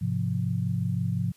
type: chord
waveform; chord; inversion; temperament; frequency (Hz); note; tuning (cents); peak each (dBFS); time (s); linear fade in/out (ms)
sine; F minor; first; equal with one note detuned; 104.97 / 130.81 / 174.61; Ab2 / C3 / F3; +19 / 0 / 0; -29; 0.01-1.32; 10
effects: white hiss -61 dBFS RMS until 1.36 s + resampled to 32000 Hz